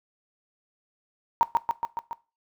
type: tone with echo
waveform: sine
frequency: 932.3 Hz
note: A#5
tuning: in tune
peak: -14 dBFS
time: 1.41-1.43 s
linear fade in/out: 0 ms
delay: 140 ms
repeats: 5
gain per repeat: -3 dB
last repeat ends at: 2.13 s
effects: noise-tail reverb RT60 0.3 s tail -19 dB re dry